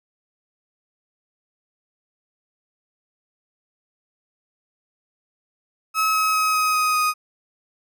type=tone with pitch steps; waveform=35% pulse; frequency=1286 / 1277.9 / 1269.8 / 1261.7 / 1253.7 / 1245.8 Hz; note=E6 / D#6 / D#6 / D#6 / D#6 / D#6; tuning=-43 / +46 / +35 / +24 / +13 / +2 cents; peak=-16 dBFS; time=5.94-7.14 s; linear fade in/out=50 ms; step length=200 ms; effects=none